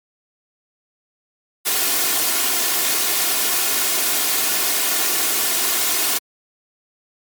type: noise with comb filter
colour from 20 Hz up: white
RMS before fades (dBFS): -19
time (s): 1.65-6.19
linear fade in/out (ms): 20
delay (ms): 2.8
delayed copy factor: +0.5
effects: high-pass 200 Hz 12 dB/octave + MP3 96 kbps